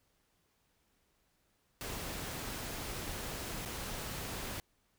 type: noise with dropouts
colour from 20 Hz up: pink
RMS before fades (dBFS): -41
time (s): 1.81-4.6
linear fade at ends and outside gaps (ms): 0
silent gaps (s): 3.651-3.658
effects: pink hiss -75 dBFS RMS until 4.98 s